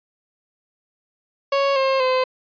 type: tone with pitch steps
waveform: 30% pulse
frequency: 554.4 / 534 / 514.3 Hz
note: C#5 / C5 / C5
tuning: 0 / +35 / -30 cents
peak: -14 dBFS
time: 1.52-2.24 s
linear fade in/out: 5 ms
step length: 240 ms
effects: resampled to 11025 Hz